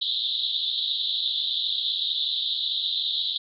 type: band-pass noise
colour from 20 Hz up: pink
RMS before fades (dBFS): -27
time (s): 0.01-3.38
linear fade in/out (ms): 10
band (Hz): 3400 to 4000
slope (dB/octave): 96
effects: none